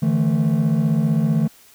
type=chord; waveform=triangle; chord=D suspended second; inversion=none; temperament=equal with one note detuned; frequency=149.31 / 164.81 / 220 Hz; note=D3 / E3 / A3; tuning=+29 / 0 / 0 cents; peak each=-17 dBFS; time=0.02-1.48 s; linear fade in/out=10 ms; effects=tanh soft clip ceiling -9 dBFS + white hiss -50 dBFS RMS until 1.74 s